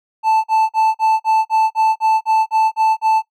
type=tone bursts; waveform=triangle; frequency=880 Hz; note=A5; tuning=in tune; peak=-9 dBFS; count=12; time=0.23-3.223 s; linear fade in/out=50 ms; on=210 ms; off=43 ms; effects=noise-tail reverb RT60 0.1 s tail -18 dB re dry